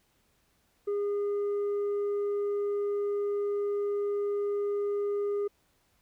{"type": "tone with tanh clipping", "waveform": "sine", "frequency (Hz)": 407.8, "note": "G#4", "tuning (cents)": -32, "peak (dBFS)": -28, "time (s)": [0.87, 5.48], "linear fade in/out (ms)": 10, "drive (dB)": 3, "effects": ["pink hiss -70 dBFS RMS until 6.01 s"]}